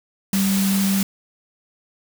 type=tone in noise; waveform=sine; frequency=195 Hz; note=G3; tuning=9 cents flat; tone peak=-17 dBFS; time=0.33-1.03 s; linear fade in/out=2 ms; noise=white; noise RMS=-26 dBFS; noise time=0.33-1.03 s; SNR=+6 dB; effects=none